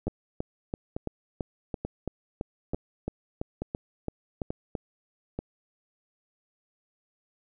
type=two click trains; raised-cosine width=2 ms; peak=-17 / -18 dBFS; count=15 / 7; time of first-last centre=0.07-4.752 / 0.08-5.39 s; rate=2.99 / 1.13 Hz; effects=none